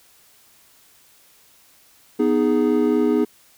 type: chord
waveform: triangle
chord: G# minor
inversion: first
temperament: equal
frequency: 246.9 / 311.1 / 415.3 Hz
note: B3 / D#4 / G#4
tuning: 0 / 0 / 0 cents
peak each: -18 dBFS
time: 2.19-3.25 s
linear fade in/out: 10 ms
effects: white hiss -54 dBFS RMS until 3.57 s